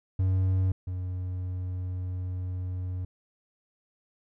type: tone pair in turn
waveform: triangle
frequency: 93.8 / 91.39 Hz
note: F#2 / F#2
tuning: +24 / -21 cents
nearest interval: unison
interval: 45 cents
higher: first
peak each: -20 / -28 dBFS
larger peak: first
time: 0.19-0.72 / 0.87-3.05 s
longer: second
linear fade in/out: 5 ms
effects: none